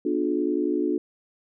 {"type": "chord", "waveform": "sine", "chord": "B diminished seventh", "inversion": "none", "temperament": "just", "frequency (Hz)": [246.9, 296.3, 355.6, 426.7], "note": ["B3", "D4", "F4", "Ab4"], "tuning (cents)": [0, 15, 31, 47], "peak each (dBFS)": [-31, -25, -26, -30], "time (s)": [0.05, 0.98], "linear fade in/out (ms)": 5, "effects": []}